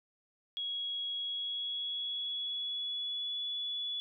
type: tone with pitch glide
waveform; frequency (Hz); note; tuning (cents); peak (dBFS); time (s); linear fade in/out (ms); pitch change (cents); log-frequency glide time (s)
sine; 3322 to 3419; G#7 to G#7; 0 to +50; -34; 0.57-4; 0; +50; 1.15-3.41
effects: none